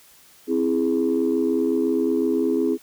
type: chord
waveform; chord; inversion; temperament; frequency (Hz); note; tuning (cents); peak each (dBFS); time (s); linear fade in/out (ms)
sine; C augmented; none; equal; 261.6 / 329.6 / 415.3; C4 / E4 / G#4; 0 / 0 / 0; -22; 0.47-2.78; 50
effects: tanh soft clip ceiling -11 dBFS + white hiss -52 dBFS RMS until 2.82 s